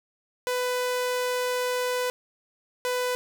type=tone pair in turn; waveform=sawtooth; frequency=498.3 / 498.3 Hz; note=B4 / B4; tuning=+15 / +15 cents; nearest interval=unison; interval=0 cents; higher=neither; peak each=-21 dBFS; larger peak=neither; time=0.47-2.1 / 2.85-3.15 s; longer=first; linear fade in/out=0 ms; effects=none